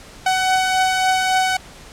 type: beating tone pair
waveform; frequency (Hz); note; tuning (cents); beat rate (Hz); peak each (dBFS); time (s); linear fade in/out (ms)
sawtooth; 750 / 753.6; F#5 / F#5; +23 / +32; 3.6; -12 / -21; 0.26-1.57; 5
effects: pink hiss -41 dBFS RMS until 1.92 s + low-pass 9000 Hz 12 dB/octave